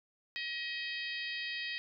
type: harmonic tone with a mistuned harmonic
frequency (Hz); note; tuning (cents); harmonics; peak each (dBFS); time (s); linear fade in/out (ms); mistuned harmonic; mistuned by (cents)
634; D#5; +32; 3 / 4 / 5 / 6 / 7 / 8; -40 / -42 / -44 / -46 / -47 / -48; 0.36-1.78; 0; 8; -67
effects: none

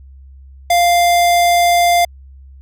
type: tone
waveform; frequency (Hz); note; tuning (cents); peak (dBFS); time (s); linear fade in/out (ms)
square; 697; F5; -4; -10; 0.7-2.05; 5
effects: added 67 Hz sine -36 dBFS peak until 2.61 s

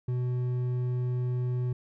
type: tone with hard clipping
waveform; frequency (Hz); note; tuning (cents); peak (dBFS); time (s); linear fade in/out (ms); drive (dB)
triangle; 124.4; B2; +13; -28; 0.08-1.73; 5; 9
effects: none

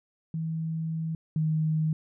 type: tone pair in turn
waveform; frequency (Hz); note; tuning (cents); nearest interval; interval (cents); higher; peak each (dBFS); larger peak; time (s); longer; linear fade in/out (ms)
sine; 161.3 / 156.8; E3 / D#3; -37 / +14; unison; 49; first; -28 / -23; second; 0.34-1.15 / 1.36-1.93; first; 2
effects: none

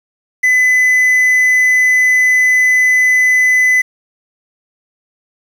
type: tone with quantisation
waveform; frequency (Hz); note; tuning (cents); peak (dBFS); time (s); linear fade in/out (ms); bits
triangle; 2009; B6; +29; -6; 0.43-3.82; 10; 6
effects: none

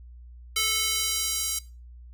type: tone with high-pass filter sweep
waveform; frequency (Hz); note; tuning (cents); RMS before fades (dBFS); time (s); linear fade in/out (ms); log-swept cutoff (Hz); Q
square; 437.5; A4; -10; -27; 0.56-1.59; 5; 2700 to 6200; 0.92
effects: noise-tail reverb RT60 0.3 s tail -19 dB re dry + added 60 Hz sine -43 dBFS peak until 2.13 s

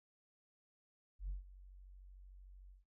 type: tone with ADSR envelope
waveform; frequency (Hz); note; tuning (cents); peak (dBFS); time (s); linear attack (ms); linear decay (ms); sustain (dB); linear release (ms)
sine; 46.64; F#1; +15; -36; 1.19-2.85; 99; 140; -18; 150
effects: noise-tail reverb RT60 0.1 s tail -21 dB re dry + tanh soft clip ceiling -36 dBFS

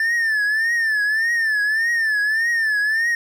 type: tone with vibrato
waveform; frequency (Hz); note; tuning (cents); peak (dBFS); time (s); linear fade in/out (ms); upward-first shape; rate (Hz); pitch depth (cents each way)
triangle; 1772; A6; +12; -15; 0-3.15; 2; triangle; 1.7; 120
effects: none

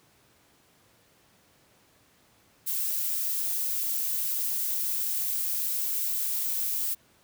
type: noise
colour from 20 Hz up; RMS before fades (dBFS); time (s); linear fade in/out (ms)
violet; -29; 2.66-6.95; 20
effects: pink hiss -62 dBFS RMS until 7.23 s + high-pass 80 Hz 12 dB/octave

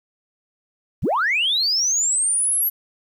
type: linear sweep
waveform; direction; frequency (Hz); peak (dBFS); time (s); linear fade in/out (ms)
sine; up; 30.67 to 11840; -16; 1.02-2.7; 20
effects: tanh soft clip ceiling -13 dBFS + 9-bit

